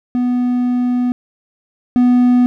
triangle tone pair in turn, 246.9 / 246.9 Hz, B3 / B3, 0 / 0 cents, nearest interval unison, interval 0 cents, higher neither, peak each -11 / -6 dBFS, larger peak second, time 0.15-1.12 / 1.96-2.46 s, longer first, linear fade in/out 0 ms, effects none

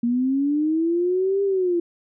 sine linear two-way sweep, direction up then down, 233.2 to 400.6 to 338.6 Hz, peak -18 dBFS, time 0.03-1.8 s, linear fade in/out 5 ms, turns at 1.43 s, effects none

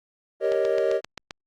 triangle chord, Eb dominant seventh, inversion first, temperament equal, 392 / 466.2 / 554.4 / 622.3 Hz, G4 / Bb4 / Db5 / Eb5, 0 / 0 / 0 / 0 cents, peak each -24 dBFS, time 0.4-1.01 s, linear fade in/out 50 ms
click train, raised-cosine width 0.2 ms, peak -17 dBFS, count 7, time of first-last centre 0.52-1.308 s, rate 7.61 Hz
effects Opus 32 kbps

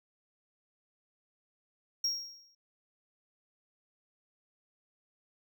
triangle tone with exponential decay, 5588 Hz, F8, in tune, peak -25 dBFS, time 2.04-2.55 s, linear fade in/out 5 ms, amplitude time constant 110 ms, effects none

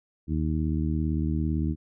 harmonic tone, 77.78 Hz, D#2, in tune, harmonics 1 / 2 / 3 / 4 / 5, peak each -27 / -29 / -31 / -32 / -46 dBFS, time 0.27-1.76 s, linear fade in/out 50 ms, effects none

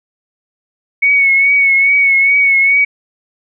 sine tone with vibrato, 2217 Hz, C#7, in tune, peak -7 dBFS, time 1.02-2.85 s, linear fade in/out 10 ms, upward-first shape triangle, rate 2.4 Hz, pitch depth 45 cents each way, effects none

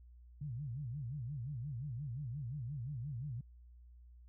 sine tone with vibrato, 131.5 Hz, C3, 9 cents sharp, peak -39 dBFS, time 0.41-3.41 s, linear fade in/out 5 ms, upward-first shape sine, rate 5.7 Hz, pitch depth 250 cents each way, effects added 60 Hz sine -55 dBFS peak until 4.28 s

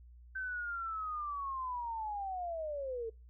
sine linear sweep, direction down, 1548 to 439.4 Hz, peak -36 dBFS, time 0.35-3.1 s, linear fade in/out 10 ms, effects noise-tail reverb RT60 0.3 s tail -25 dB re dry + added 60 Hz sine -53 dBFS peak until 3.29 s

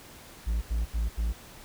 triangle tone bursts, 56.1 Hz, A1, 34 cents sharp, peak -23 dBFS, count 4, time 0.46-1.331 s, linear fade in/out 20 ms, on 160 ms, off 77 ms, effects pink hiss -49 dBFS RMS until 1.64 s

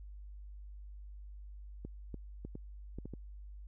clicks, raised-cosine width 3 ms, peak -30 dBFS, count 7, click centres 1.85 / 2.143 / 2.45 / 2.554 / 2.986 / 3.056 / 3.137 s, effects added 50 Hz sine -46 dBFS peak until 3.67 s

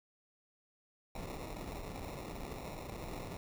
pink noise with sample-and-hold, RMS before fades -44 dBFS, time 1.15-3.37 s, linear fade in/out 2 ms, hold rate 1575 Hz, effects none

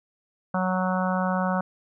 harmonic tone, 185 Hz, F#3, in tune, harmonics 1 / 3 / 4 / 5 / 6 / 7 / 8, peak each -25 / -30 / -31 / -32 / -33 / -33 / -34 dBFS, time 0.54-1.61 s, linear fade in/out 5 ms, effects none

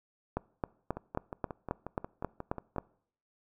two click trains, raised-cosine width 1 ms, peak -24 / -17 dBFS, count 11 / 10, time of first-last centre 0.97-2.762 / 0.37-2.783 s, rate 5.58 / 3.73 Hz, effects noise-tail reverb RT60 0.6 s tail -23 dB re dry

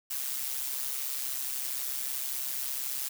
blue noise with amplitude modulation, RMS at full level -31 dBFS, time 0.1-3.09 s, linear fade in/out 10 ms, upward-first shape sine, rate 133 Hz, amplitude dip 65%, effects none

